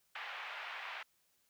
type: band-pass noise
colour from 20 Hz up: white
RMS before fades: -45 dBFS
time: 0.15-1.03 s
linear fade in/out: 5 ms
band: 720 to 2700 Hz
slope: 24 dB/octave
effects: white hiss -75 dBFS RMS until 1.49 s